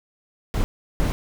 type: noise bursts at uneven times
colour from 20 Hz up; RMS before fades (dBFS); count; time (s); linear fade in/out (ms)
brown; -21; 2; 0.54-0.64 / 1-1.12; 0
effects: none